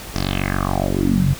10% pulse tone with low-pass filter sweep, 47.21 Hz, F#1, 36 cents sharp, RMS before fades -19 dBFS, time 0.14-1.34 s, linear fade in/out 10 ms, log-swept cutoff 6000 to 120 Hz, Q 4.8, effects pink hiss -34 dBFS RMS until 1.39 s

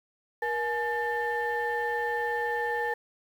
sine tone cluster, 474.2 / 848 / 1786 Hz, A#4 / G#5 / A6, +30 / +36 / +25 cents, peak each -30 dBFS, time 0.42-2.94 s, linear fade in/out 5 ms, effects tanh soft clip ceiling -21 dBFS + 9-bit

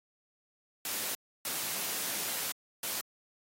white noise bursts at uneven times, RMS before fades -35 dBFS, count 3, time 0.85-1.15 / 1.45-2.52 / 2.83-3.01 s, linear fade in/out 2 ms, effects high-pass 150 Hz 12 dB/octave + AAC 48 kbps

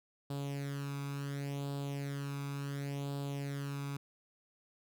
sawtooth tone with flanger, 140.7 Hz, C#3, 26 cents sharp, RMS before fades -39 dBFS, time 0.3-3.97 s, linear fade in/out 5 ms, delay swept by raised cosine 0.24 to 0.82 ms, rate 0.7 Hz, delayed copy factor +0.7, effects none

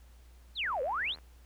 sine exponential two-way sweep, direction down then up, 4435 to 482.5 to 4435 Hz, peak -30 dBFS, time 0.55-1.16 s, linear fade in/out 50 ms, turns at 0.82 s
click train, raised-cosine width 0.5 ms, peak -38 dBFS, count 44, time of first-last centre 0.64-1.186 s, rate 78.7 Hz
effects added 60 Hz sine -53 dBFS peak until 1.45 s + pink hiss -65 dBFS RMS until 1.45 s

